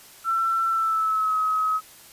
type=tone with pitch glide; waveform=sine; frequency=1343 to 1275 Hz; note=E6 to D#6; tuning=+32 to +42 cents; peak=-20 dBFS; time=0.24-1.81 s; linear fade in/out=50 ms; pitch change=-90 cents; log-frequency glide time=0.69-1.36 s; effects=white hiss -48 dBFS RMS until 2.12 s + resampled to 32000 Hz